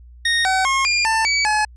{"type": "tone with pitch steps", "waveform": "25% pulse", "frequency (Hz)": [1857, 758, 1079, 2406, 890, 2280, 851], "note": ["A#6", "F#5", "C#6", "D7", "A5", "C#7", "G#5"], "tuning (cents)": [-7, 42, -47, 41, 20, 48, 42], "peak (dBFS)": -12, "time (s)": [0.25, 1.65], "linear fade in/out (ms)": 5, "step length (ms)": 200, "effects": ["added 60 Hz sine -40 dBFS peak until 1.76 s", "resampled to 22050 Hz"]}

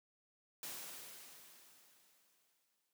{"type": "noise with exponential decay", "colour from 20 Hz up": "white", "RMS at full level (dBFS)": -45, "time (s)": [0.63, 2.93], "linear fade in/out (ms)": 1, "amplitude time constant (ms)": 500, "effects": ["high-pass 150 Hz 12 dB/octave"]}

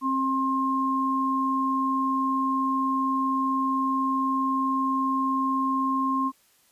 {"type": "tone pair together", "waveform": "sine", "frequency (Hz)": [266.4, 1063.9], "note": ["C4", "C6"], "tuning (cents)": [31, 29], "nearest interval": "2 octaves", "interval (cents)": 2398, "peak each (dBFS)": [-26, -24], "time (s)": [0.01, 6.32], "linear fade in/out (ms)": 50, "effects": ["white hiss -62 dBFS RMS until 6.71 s", "resampled to 32000 Hz"]}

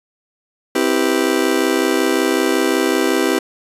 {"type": "chord", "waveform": "40% pulse", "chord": "C major seventh", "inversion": "none", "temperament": "just", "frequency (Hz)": [261.6, 327, 392.4, 490.5], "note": ["C4", "E4", "G4", "B4"], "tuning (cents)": [0, -14, 2, -12], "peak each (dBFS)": [-20, -18, -18, -22], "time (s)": [0.75, 3.39], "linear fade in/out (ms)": 5, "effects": ["resampled to 32000 Hz"]}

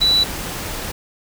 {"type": "tone in noise", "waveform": "sine", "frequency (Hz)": 3951, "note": "B7", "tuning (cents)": 0, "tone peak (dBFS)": -12, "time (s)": [0.01, 0.24], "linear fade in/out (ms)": 10, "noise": "pink", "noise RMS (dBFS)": -27, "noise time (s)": [0, 0.92], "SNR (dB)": 12, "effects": []}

